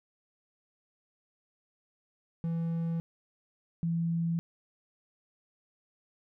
triangle / sine tone pair in turn, 166.2 / 167.26 Hz, E3 / E3, +15 / +26 cents, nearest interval unison, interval 11 cents, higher second, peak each -27 dBFS, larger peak neither, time 2.44-3 / 3.83-4.39 s, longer neither, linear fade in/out 0 ms, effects none

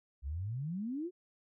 sine exponential sweep, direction up, 63.1 to 375.6 Hz, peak -35 dBFS, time 0.22-1.11 s, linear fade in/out 50 ms, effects none

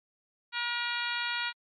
harmonic tone with a mistuned harmonic, 477.7 Hz, A#4, 42 cents sharp, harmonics 2 / 3 / 4 / 5 / 6 / 7 / 8 / 9, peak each -39 / -35 / -38 / -38 / -40 / -41 / -41 / -42 dBFS, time 0.52-1.53 s, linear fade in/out 50 ms, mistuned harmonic 6, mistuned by -16 cents, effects AAC 64 kbps

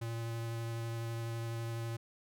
square tone with vibrato, 115.3 Hz, A#2, 19 cents flat, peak -37 dBFS, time 0.01-1.97 s, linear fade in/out 10 ms, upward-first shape triangle, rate 12 Hz, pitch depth 13 cents each way, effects none

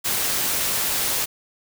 white noise, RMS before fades -23 dBFS, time 0.04-1.26 s, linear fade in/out 20 ms, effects none

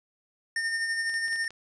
square tone with tremolo, 1820 Hz, A#6, 42 cents flat, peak -26 dBFS, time 0.56-1.48 s, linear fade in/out 2 ms, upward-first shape sine, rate 12 Hz, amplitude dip 40%
clicks, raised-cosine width 0.2 ms, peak -30 dBFS, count 7, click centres 1.096 / 1.141 / 1.282 / 1.329 / 1.359 / 1.444 / 1.506 s
effects resampled to 22050 Hz + 11-bit

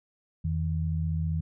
sine tone pair together, 84.49 / 159.5 Hz, E2 / D#3, +43 / +43 cents, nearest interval major seventh, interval 1100 cents, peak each -28 / -29 dBFS, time 0.44-1.41 s, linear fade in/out 10 ms, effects none

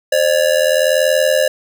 square ring-modulated tone, 567 Hz, C#5, 39 cents sharp, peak -9 dBFS, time 0.12-1.48 s, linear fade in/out 5 ms, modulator 40.4 Hz, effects none

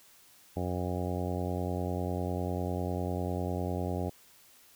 harmonic tone, 90 Hz, F#2, 47 cents flat, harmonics 1 / 2 / 3 / 4 / 5 / 6 / 7 / 8 / 9, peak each -34 / -37 / -39 / -40 / -41 / -42 / -42 / -43 / -44 dBFS, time 0.56-4.1 s, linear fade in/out 10 ms, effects white hiss -59 dBFS RMS until 4.75 s

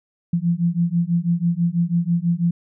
sine beating tone pair, 168.3 / 174.4 Hz, E3 / F3, +36 / -2 cents, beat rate 6.1 Hz, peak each -20 dBFS, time 0.33-2.51 s, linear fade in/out 5 ms, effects none

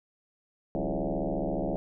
sine tone with frequency modulation, 176.7 Hz, F3, 21 cents sharp, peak -27 dBFS, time 0.75-1.76 s, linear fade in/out 0 ms, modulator 74.5 Hz, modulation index 7, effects none

